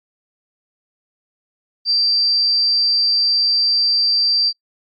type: tone with amplitude modulation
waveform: sine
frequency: 4699 Hz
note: D8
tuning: in tune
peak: -11 dBFS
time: 1.85-4.53 s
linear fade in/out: 50 ms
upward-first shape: sine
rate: 222 Hz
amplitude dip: 35%
effects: noise-tail reverb RT60 0.1 s tail -25 dB re dry + MP3 32 kbps